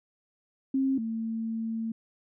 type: tone pair in turn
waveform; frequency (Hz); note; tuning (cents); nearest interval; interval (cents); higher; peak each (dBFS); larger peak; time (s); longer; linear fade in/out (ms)
sine; 267.7 / 225.1; C4 / A3; +40 / +40; minor third; 300; first; -23 / -29; first; 0.74-0.98 / 0.98-1.92; second; 5
effects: none

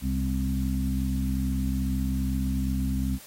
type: harmonic tone with a mistuned harmonic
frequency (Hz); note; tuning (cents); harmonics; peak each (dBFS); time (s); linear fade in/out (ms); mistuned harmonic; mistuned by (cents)
65.41; C2; 0; 1 / 2 / 3 / 4; -27 / -33 / -30 / -31; 0.01-3.19; 50; 3; +26
effects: white hiss -48 dBFS RMS until 3.26 s + AAC 48 kbps

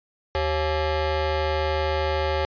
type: ring-modulated tone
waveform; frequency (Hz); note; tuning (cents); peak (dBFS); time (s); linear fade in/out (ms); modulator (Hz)
25% pulse; 311.1; D#4; 0; -15; 0.35-2.45; 0; 235
effects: resampled to 11025 Hz

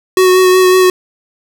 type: tone with vibrato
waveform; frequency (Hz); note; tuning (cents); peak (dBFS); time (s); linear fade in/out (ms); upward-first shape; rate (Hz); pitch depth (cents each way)
square; 370.1; F#4; 0; -6; 0.17-0.9; 2; sine; 5.4; 17
effects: none

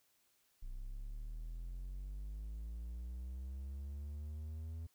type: linear sweep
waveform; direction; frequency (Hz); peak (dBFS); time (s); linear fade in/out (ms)
triangle; up; 30.22 to 82.41; -40; 0.62-4.87; 10
effects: white hiss -75 dBFS RMS until 4.94 s

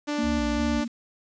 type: tone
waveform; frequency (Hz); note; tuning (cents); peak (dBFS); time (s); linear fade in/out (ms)
sawtooth; 294.1; D4; +3; -22; 0.07-0.85; 20
type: tone with tremolo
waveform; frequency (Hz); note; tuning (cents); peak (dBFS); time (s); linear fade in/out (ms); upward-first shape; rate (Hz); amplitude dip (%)
sine; 233.1; A#3; 0; -25; 0.18-0.88; 10; square; 2.4; 30
type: tone with vibrato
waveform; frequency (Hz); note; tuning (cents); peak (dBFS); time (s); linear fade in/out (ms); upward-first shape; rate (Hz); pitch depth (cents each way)
sine; 65.41; C2; 0; -30; 0.22-0.82; 50; square; 2.8; 130
effects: resampled to 16000 Hz + 8-bit

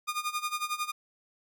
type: tone with tremolo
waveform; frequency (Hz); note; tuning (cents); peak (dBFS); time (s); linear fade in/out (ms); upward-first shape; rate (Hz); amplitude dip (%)
sawtooth; 1219; D#6; -36; -24; 0.07-0.92; 20; sine; 11; 85
effects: none

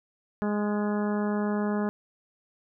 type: harmonic tone with a mistuned harmonic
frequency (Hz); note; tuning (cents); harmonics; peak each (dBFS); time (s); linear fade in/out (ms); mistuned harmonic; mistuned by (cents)
207.7; G#3; 0; 1 / 2 / 3 / 4 / 5 / 6 / 7 / 8; -26 / -32 / -36 / -38 / -40 / -42 / -43 / -44; 0.42-1.89; 0; 8; +26
effects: none

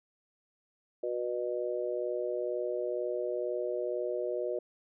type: harmonic tone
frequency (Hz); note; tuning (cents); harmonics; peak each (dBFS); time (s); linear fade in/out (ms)
122.1; B2; -19; 3 / 4 / 5; -35 / -35 / -35; 1.03-4.59; 5
effects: none

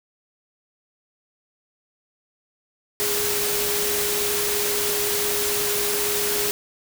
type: tone in noise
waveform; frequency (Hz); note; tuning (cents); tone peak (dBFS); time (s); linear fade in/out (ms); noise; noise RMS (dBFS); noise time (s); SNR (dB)
sine; 413; G#4; -10; -27; 3-6.51; 0; white; -24; 3-6.51; -6
effects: none

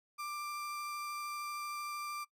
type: tone with vibrato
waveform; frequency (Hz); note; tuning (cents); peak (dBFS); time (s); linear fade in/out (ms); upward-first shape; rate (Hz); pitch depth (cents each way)
35% pulse; 1183; D6; +12; -37; 0.18-2.25; 20; triangle; 13; 10
effects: noise-tail reverb RT60 0.1 s tail -20 dB re dry

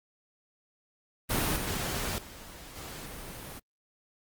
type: noise with level steps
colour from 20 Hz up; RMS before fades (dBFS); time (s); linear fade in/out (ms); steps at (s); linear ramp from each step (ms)
pink; -28 / -33 / -47 / -42; 1.29-3.6; 20; 1.56 / 2.18 / 2.76; 2
effects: Opus 32 kbps

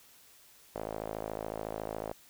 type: tone with band-pass filter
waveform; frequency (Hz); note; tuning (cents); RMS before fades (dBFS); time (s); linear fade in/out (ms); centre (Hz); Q
sawtooth; 53.9; A1; -35; -39; 0.75-2.13; 0; 610; 2.3
effects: white hiss -59 dBFS RMS until 2.29 s

